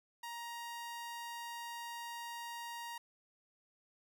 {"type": "tone", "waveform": "sawtooth", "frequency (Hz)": 940, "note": "A#5", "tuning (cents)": 14, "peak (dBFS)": -39, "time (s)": [0.23, 2.98], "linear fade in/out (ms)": 5, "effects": []}